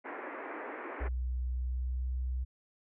pink band-pass noise, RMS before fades -42 dBFS, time 0.04-1.09 s, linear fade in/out 20 ms, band 280 to 2200 Hz, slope 48 dB/octave
sine tone with pitch glide, 62.3 to 63.24 Hz, B1 to B1, +16 to +42 cents, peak -31 dBFS, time 1-2.45 s, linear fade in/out 20 ms, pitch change +26 cents, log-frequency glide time 1.51-2.05 s
effects none

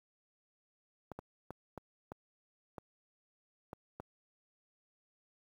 clicks, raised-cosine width 1 ms, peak -29 dBFS, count 8, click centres 1.117 / 1.19 / 1.506 / 1.777 / 2.119 / 2.782 / 3.731 / 4 s, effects high-pass 60 Hz 12 dB/octave + 10-bit

